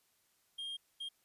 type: tone bursts at uneven times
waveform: triangle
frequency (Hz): 3220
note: G7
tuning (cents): +46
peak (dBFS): -38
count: 2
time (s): 0.58-0.77 / 1-1.09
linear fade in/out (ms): 10
effects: white hiss -74 dBFS RMS until 1.24 s + resampled to 32000 Hz